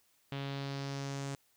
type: tone with low-pass filter sweep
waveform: sawtooth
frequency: 138.59 Hz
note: C#3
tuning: in tune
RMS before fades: -39 dBFS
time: 0.32-1.35 s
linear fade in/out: 2 ms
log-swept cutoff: 3300 to 7700 Hz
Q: 2.4
effects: white hiss -71 dBFS RMS until 1.56 s